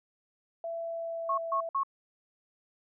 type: tone with pitch glide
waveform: sine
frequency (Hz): 668 to 663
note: E5 to E5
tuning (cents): +23 to +10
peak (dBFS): -33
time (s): 0.64-1.69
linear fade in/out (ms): 2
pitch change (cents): -13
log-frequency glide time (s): 0.78-1.34
type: tone bursts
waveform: sine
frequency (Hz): 1095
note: C#6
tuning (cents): -22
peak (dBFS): -26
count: 3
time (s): 1.29-1.834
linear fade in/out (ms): 5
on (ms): 88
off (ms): 140
effects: none